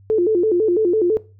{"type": "tone with vibrato", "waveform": "sine", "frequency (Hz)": 392, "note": "G4", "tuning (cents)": 0, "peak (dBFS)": -13, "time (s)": [0.1, 1.17], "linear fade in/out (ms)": 0, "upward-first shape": "square", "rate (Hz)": 6, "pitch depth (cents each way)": 190, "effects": ["noise-tail reverb RT60 0.3 s tail -18 dB re dry", "added 98 Hz sine -45 dBFS peak until 1.39 s"]}